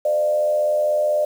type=tone with frequency modulation; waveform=sine; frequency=601 Hz; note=D5; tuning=40 cents sharp; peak=-16 dBFS; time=0.05-1.25 s; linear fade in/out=5 ms; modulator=84.2 Hz; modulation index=0.46; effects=7-bit